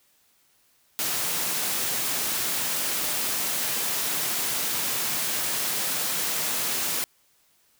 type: high-pass noise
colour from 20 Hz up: white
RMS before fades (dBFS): -27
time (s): 0.99-7.04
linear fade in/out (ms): 0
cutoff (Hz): 110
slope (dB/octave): 96
effects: white hiss -64 dBFS RMS until 7.79 s